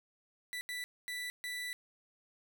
30% pulse tone bursts at uneven times, 1975 Hz, B6, in tune, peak -35 dBFS, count 4, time 0.53-0.61 / 0.69-0.84 / 1.08-1.3 / 1.44-1.73 s, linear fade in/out 0 ms, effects none

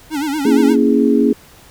square tone with vibrato, 293.7 Hz, D4, in tune, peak -18 dBFS, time 0.1-0.77 s, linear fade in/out 50 ms, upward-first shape sine, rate 8.5 Hz, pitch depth 130 cents each way
sine chord, A# half-diminished seventh, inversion none, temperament equal, 233.1 / 277.2 / 329.6 / 415.3 Hz, A#3 / C#4 / E4 / G#4, 0 / 0 / 0 / 0 cents, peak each -14 / -14 / -19 / -16 dBFS, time 0.45-1.33 s, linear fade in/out 5 ms
effects pink hiss -44 dBFS RMS until 1.7 s

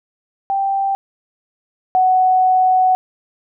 sine tone pair in turn, 784 / 743.8 Hz, G5 / F#5, 0 / +9 cents, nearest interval minor second, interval 91 cents, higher first, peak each -15 / -10 dBFS, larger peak second, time 0.5-0.95 / 1.95-2.95 s, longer second, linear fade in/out 0 ms, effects none

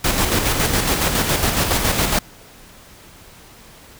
pink noise with tremolo, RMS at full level -17 dBFS, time 0.04-2.19 s, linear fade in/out 5 ms, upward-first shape square, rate 7.2 Hz, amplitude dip 40%, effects pink hiss -44 dBFS RMS until 3.99 s

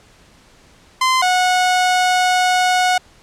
sawtooth tone pair in turn, 1035 / 731.9 Hz, C6 / F#5, -19 / -19 cents, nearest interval tritone, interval 600 cents, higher first, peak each -9 dBFS, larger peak neither, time 1.01-1.22 / 1.22-2.98 s, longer second, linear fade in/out 5 ms, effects pink hiss -49 dBFS RMS until 3.22 s + low-pass 8000 Hz 12 dB/octave

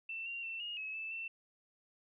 sine tone with pitch steps, 2676 / 2763 / 2687 / 2860 / 2574 / 2632 / 2682 Hz, E7 / F7 / E7 / F7 / E7 / E7 / E7, +25 / -19 / +33 / +41 / -42 / -3 / +29 cents, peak -39 dBFS, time 0.09-1.28 s, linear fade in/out 5 ms, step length 170 ms, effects none

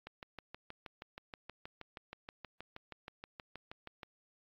click train, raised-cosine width 0.3 ms, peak -29 dBFS, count 26, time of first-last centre 0.07-4.032 s, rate 6.31 Hz, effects low-pass 5000 Hz 12 dB/octave + AAC 48 kbps

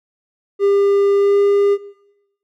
triangle tone with pitch glide, 400 to 403.2 Hz, G4 to G4, +35 to +49 cents, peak -9 dBFS, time 0.59-1.78 s, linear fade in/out 50 ms, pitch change +14 cents, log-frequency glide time 1.15-1.39 s, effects noise-tail reverb RT60 1.0 s tail -19 dB re dry

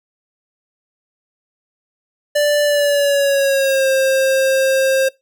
square tone with pitch glide, 587.3 to 532.4 Hz, D5 to C5, 0 to +30 cents, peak -13 dBFS, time 2.35-5.09 s, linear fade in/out 10 ms, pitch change -170 cents, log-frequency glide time 2.64-3.88 s, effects noise-tail reverb RT60 0.2 s tail -22 dB re dry

